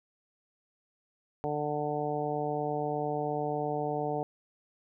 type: harmonic tone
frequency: 148.5 Hz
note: D3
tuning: 20 cents sharp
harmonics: 1 / 2 / 3 / 4 / 5 / 6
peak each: -38 / -38 / -34 / -37 / -34 / -41 dBFS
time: 1.44-4.23 s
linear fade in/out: 0 ms
effects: none